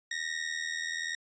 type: ring-modulated tone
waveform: sawtooth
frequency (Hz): 1871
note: A#6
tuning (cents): +6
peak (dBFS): -26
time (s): 0.11-1.15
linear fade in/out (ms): 2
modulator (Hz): 40.3
effects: resampled to 16000 Hz